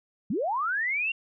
sine linear sweep, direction up, 162.4 to 2794 Hz, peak -25 dBFS, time 0.3-1.12 s, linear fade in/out 5 ms, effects none

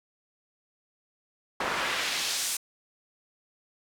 pink noise with band-pass filter sweep, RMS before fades -30 dBFS, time 1.6-2.57 s, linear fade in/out 5 ms, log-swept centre 1000 to 9000 Hz, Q 0.93, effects none

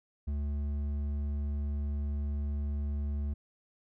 triangle tone with hard clipping, 72.4 Hz, D2, 24 cents flat, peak -32 dBFS, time 0.27-3.34 s, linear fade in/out 10 ms, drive 10 dB, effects none

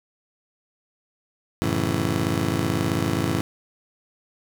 20% pulse chord, F# minor seventh, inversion none, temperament just, 92.5 / 111 / 138.75 / 166.5 Hz, F#2 / A2 / C#3 / E3, 0 / +16 / +2 / +18 cents, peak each -23 dBFS, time 1.62-3.41 s, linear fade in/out 0 ms, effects none

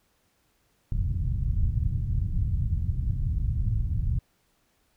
white low-pass noise, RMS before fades -26 dBFS, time 0.92-4.19 s, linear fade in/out 2 ms, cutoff 110 Hz, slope 24 dB/octave, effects pink hiss -69 dBFS RMS until 4.96 s

